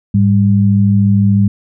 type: tone pair together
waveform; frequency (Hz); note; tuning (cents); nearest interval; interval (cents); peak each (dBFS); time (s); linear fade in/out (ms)
sine; 105.07 / 198.5; G#2 / G3; +21 / +22; major seventh; 1101; -10; 0.14-1.48; 5
effects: none